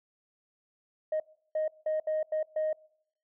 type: tone bursts at uneven times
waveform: sine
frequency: 622.3 Hz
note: D#5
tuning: in tune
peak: -25 dBFS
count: 6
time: 1.12-1.2 / 1.55-1.68 / 1.86-2 / 2.07-2.23 / 2.32-2.43 / 2.56-2.73 s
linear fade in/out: 5 ms
effects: noise-tail reverb RT60 0.7 s tail -25 dB re dry + tanh soft clip ceiling -24 dBFS

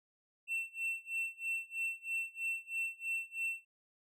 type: tone with tremolo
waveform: triangle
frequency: 2695 Hz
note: E7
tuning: 38 cents sharp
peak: -31 dBFS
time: 0.47-3.65 s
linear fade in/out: 50 ms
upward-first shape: sine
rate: 3.1 Hz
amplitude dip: 95%
effects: none

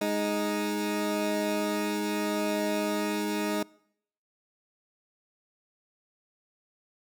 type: tone pair together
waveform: 20% pulse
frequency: 207.8 / 311.3 Hz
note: G#3 / D#4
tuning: +1 / +1 cents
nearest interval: perfect fifth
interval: 700 cents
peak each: -25 dBFS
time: 0.01-3.63 s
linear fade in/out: 5 ms
effects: noise-tail reverb RT60 0.7 s tail -24 dB re dry

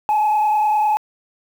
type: tone with frequency modulation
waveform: sine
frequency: 849 Hz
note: G#5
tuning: 38 cents sharp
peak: -12 dBFS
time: 0.09-0.97 s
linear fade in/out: 0 ms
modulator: 29.8 Hz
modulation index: 0.64
effects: tanh soft clip ceiling -12 dBFS + 7-bit

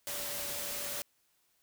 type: tone in noise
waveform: sine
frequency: 577 Hz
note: D5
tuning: 31 cents flat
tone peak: -47 dBFS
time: 0.07-1.02 s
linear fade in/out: 0 ms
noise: white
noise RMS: -38 dBFS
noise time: 0.07-1.02 s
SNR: -12 dB
effects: white hiss -73 dBFS RMS until 1.62 s

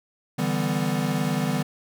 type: chord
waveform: square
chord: E minor seventh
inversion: third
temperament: equal with one note detuned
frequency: 146.83 / 164.81 / 196 / 249.8 Hz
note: D3 / E3 / G3 / B3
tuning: 0 / 0 / 0 / +20 cents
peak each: -29 dBFS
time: 0.38-1.63 s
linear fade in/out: 10 ms
effects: none

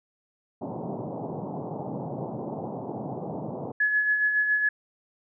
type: band-pass noise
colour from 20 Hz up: pink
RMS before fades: -34 dBFS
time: 0.61-3.72 s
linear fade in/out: 10 ms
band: 120 to 900 Hz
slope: 48 dB/octave
type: tone with tremolo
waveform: sine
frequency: 1700 Hz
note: G#6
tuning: 40 cents sharp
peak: -19 dBFS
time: 3.8-4.69 s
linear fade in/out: 5 ms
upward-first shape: sine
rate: 7.2 Hz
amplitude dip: 45%
effects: none

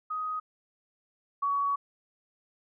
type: tone pair in turn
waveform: sine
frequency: 1253 / 1126.6 Hz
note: D#6 / C#6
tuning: +12 / +28 cents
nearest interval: major second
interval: 184 cents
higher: first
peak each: -30 / -25 dBFS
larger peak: second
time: 0.1-0.4 / 1.42-1.76 s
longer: second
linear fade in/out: 10 ms
effects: none

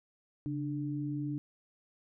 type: tone pair together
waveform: sine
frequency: 139.8 / 295.7 Hz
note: C#3 / D4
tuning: +15 / +12 cents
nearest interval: octave + minor second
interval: 1297 cents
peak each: -36 / -35 dBFS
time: 0.46-1.38 s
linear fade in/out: 0 ms
effects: none

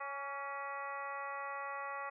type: harmonic tone with a mistuned harmonic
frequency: 278 Hz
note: C#4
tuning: 5 cents sharp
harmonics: 2 / 3 / 4 / 5 / 6 / 7 / 8 / 9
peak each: -48 / -46 / -43 / -48 / -58 / -47 / -60 / -54 dBFS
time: 0-2.1 s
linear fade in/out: 10 ms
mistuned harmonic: 4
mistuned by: +27 cents
effects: none

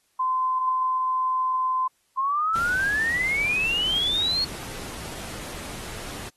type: tone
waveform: sine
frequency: 1030 Hz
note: C6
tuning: 28 cents flat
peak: -21 dBFS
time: 0.19-1.88 s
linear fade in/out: 10 ms
type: exponential sweep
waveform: sine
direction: up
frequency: 1046.5 to 4379 Hz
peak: -21 dBFS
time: 2.17-4.45 s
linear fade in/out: 10 ms
type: noise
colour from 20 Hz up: pink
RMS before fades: -37 dBFS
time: 2.55-6.29 s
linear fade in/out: 5 ms
effects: white hiss -68 dBFS RMS until 6.36 s + AAC 32 kbps

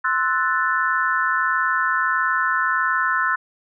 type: chord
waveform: sine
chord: F# half-diminished seventh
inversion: second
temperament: equal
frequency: 1046.5 / 1318.5 / 1480 / 1760 Hz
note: C6 / E6 / F#6 / A6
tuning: 0 / 0 / 0 / 0 cents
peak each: -24 / -23 / -22 / -24 dBFS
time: 0.04-3.36 s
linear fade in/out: 10 ms
effects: none

